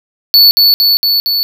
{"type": "tone with echo", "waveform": "square", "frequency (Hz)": 4450, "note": "C#8", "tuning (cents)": 6, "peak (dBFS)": -3, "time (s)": [0.34, 0.51], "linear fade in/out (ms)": 0, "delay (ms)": 230, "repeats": 4, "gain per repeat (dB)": -2, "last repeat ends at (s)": 1.43, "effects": []}